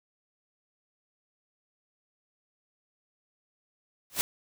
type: noise with exponential growth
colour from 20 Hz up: white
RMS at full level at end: -22 dBFS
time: 4.1-4.21 s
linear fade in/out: 0 ms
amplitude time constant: 23 ms
effects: none